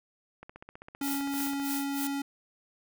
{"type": "click train", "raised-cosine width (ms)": 0.5, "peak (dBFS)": -30, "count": 19, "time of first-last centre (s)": [0.43, 1.599], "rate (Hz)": 15.4}
{"type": "tone", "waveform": "square", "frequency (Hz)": 279.2, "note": "C#4", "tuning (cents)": 13, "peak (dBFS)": -31, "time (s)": [1.01, 2.22], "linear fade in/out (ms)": 5}
{"type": "noise with tremolo", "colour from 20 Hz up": "blue", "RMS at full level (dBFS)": -35, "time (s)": [1.03, 2.07], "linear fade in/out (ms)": 0, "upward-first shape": "sine", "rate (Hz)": 3.2, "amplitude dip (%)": 100}
{"effects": []}